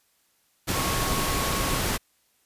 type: tone in noise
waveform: sine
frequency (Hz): 1100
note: C#6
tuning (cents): -14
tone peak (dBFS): -32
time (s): 0.73-1.79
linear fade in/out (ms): 20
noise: pink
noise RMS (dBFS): -26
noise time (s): 0.67-1.98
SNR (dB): -9
effects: white hiss -67 dBFS RMS until 2.45 s + resampled to 32000 Hz